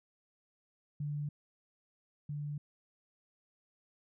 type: tone pair in turn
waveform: sine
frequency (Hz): 146.8 / 146.8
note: D3 / D3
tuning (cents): 0 / 0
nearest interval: unison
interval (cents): 0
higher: neither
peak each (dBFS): -34 / -36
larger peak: first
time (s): 1-1.29 / 2.29-2.58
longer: neither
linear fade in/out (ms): 5
effects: none